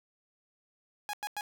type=tone bursts; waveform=sawtooth; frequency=830 Hz; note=G#5; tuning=1 cent flat; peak=-30 dBFS; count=3; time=1.09-1.409 s; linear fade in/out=0 ms; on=43 ms; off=95 ms; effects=none